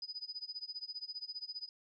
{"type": "tone with tremolo", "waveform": "sine", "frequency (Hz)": 4978, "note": "D#8", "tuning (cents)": 0, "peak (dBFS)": -38, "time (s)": [0.02, 1.69], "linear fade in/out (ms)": 2, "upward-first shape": "sine", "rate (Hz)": 15, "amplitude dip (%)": 95, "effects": []}